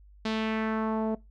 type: tone with low-pass filter sweep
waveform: sawtooth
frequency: 220 Hz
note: A3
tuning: in tune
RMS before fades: -29 dBFS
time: 0.25-1.15 s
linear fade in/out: 5 ms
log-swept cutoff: 4300 to 630 Hz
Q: 1.8
effects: noise-tail reverb RT60 0.2 s tail -21 dB re dry + added 50 Hz sine -51 dBFS peak until 1.3 s